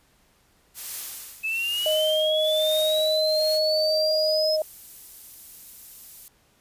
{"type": "noise with tremolo", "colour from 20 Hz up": "blue", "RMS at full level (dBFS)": -31, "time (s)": [0.74, 3.6], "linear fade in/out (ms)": 50, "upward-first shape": "triangle", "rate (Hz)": 1.1, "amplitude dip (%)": 85}
{"type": "linear sweep", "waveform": "sine", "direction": "up", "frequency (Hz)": [2593, 5170], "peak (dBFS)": -24, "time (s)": [1.43, 4.57], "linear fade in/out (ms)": 20}
{"type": "tone", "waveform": "sine", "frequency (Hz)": 622.3, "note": "D#5", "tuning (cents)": 0, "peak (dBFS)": -21, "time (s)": [1.86, 4.62], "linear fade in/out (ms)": 2}
{"type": "noise", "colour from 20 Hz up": "violet", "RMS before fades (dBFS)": -41, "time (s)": [2.95, 6.28], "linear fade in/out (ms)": 0}
{"effects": ["pink hiss -62 dBFS RMS until 6.6 s", "resampled to 32000 Hz"]}